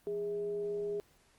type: tone with frequency modulation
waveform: sine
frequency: 410.9 Hz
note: G#4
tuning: 18 cents flat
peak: -33 dBFS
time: 0.07-1 s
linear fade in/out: 0 ms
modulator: 237 Hz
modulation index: 0.28
effects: pink hiss -67 dBFS RMS until 1.38 s + Opus 32 kbps